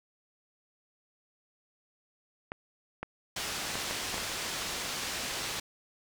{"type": "clicks", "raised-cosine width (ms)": 0.5, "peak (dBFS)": -20, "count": 6, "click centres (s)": [2.519, 3.03, 3.755, 3.91, 4.143, 4.181]}
{"type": "low-pass noise", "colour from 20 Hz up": "white", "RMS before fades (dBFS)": -36, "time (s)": [3.36, 5.6], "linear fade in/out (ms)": 5, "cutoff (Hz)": 6000, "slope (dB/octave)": 12}
{"effects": []}